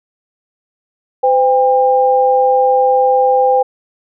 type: tone pair together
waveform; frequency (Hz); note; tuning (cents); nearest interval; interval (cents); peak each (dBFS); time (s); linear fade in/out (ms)
sine; 510.8 / 801; C5 / G5; -42 / +37; minor sixth; 779; -11; 1.23-3.63; 10
effects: none